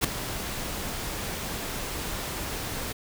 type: noise with ADSR envelope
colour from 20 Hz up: pink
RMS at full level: -20 dBFS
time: 0.01-2.93 s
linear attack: 33 ms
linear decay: 5 ms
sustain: -13 dB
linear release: 12 ms
effects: none